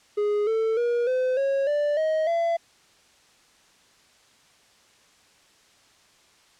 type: tone with pitch steps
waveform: triangle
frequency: 415.3 / 445.1 / 477.1 / 511.3 / 548 / 587.3 / 629.5 / 674.7 Hz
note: G#4 / A4 / A#4 / C5 / C#5 / D5 / D#5 / E5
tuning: 0 / +20 / +40 / -40 / -20 / 0 / +20 / +40 cents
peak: -19 dBFS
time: 0.17-2.57 s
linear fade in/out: 10 ms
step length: 300 ms
effects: white hiss -58 dBFS RMS until 6.59 s + low-pass 7000 Hz 12 dB/octave